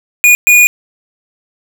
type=tone bursts at uneven times; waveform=square; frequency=2449 Hz; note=D#7; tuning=28 cents flat; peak=-4 dBFS; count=2; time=0.24-0.35 / 0.47-0.67 s; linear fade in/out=0 ms; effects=none